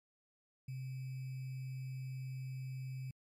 sine tone with sample-and-hold, 130.81 Hz, C3, in tune, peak -40 dBFS, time 0.68-3.11 s, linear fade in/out 5 ms, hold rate 2450 Hz, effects MP3 64 kbps

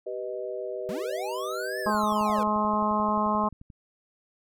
sine chord, G augmented, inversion none, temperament equal with one note detuned, 386.8 / 493.9 / 622.3 Hz, G4 / B4 / D#5, -23 / 0 / 0 cents, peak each -35 dBFS, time 0.06-1.91 s, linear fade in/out 10 ms
square linear two-way sweep, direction up then down, 164.81 to 1789 to 452.6 Hz, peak -34 dBFS, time 0.89-2.43 s, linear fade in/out 0 ms, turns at 1.8 s
click train, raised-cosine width 5 ms, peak -34 dBFS, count 22, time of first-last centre 1.86-3.702 s, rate 11.4 Hz
harmonic tone, 211.5 Hz, G#3, 32 cents sharp, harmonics 1 / 2 / 3 / 4 / 5 / 6, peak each -28 / -36 / -31 / -30 / -26 / -35 dBFS, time 1.86-3.49 s, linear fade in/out 10 ms
effects none

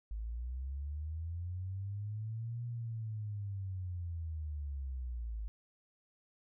sine linear two-way sweep, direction up then down, 51.91 to 120 to 51.91 Hz, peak -37 dBFS, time 0.11-5.48 s, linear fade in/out 0 ms, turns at 2.65 s, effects none

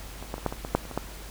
clicks, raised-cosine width 1 ms, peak -25 / -17 / -24 / -11 / -19 / -19 / -6 / -26 / -23 / -12 dBFS, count 10, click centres 0.226 / 0.341 / 0.381 / 0.463 / 0.525 / 0.649 / 0.75 / 0.853 / 0.913 / 0.976 s, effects added 50 Hz sine -41 dBFS peak until 1.3 s + pink hiss -44 dBFS RMS until 1.3 s

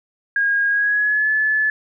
sine tone with pitch glide, 1631 to 1728 Hz, G#6 to A6, -32 to -32 cents, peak -15 dBFS, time 0.36-1.7 s, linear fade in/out 2 ms, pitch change +100 cents, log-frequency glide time 0.68-1.3 s, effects none

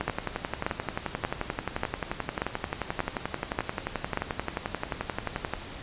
two click trains, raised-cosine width 0.5 ms, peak -11 / -13 dBFS, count 8 / 64, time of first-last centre 0.08-4.174 / 0.01-5.536 s, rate 1.71 / 11.4 Hz, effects pink hiss -41 dBFS RMS until 5.82 s + resampled to 8000 Hz

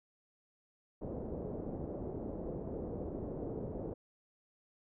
white low-pass noise, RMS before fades -41 dBFS, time 1.01-3.94 s, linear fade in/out 10 ms, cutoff 520 Hz, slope 24 dB/octave, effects none

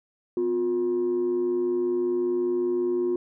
sine tone pair together, 251.6 / 356.9 Hz, B3 / F4, +32 / +38 cents, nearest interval tritone, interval 606 cents, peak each -30 / -21 dBFS, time 0.37-3.16 s, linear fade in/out 2 ms, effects tanh soft clip ceiling -19 dBFS

